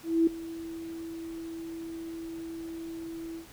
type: tone with ADSR envelope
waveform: sine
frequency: 329.6 Hz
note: E4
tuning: in tune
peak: -18 dBFS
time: 0.03-3.47 s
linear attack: 240 ms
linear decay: 5 ms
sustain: -18 dB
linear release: 110 ms
effects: pink hiss -52 dBFS RMS until 3.52 s